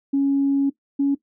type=tone pair in turn; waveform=sine; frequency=277.2 / 279.5 Hz; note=C#4 / C#4; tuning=0 / +14 cents; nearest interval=unison; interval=14 cents; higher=second; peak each=-15 dBFS; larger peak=neither; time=0.13-0.7 / 0.99-1.15 s; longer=first; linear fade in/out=10 ms; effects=noise-tail reverb RT60 0.1 s tail -17 dB re dry + tanh soft clip ceiling -11 dBFS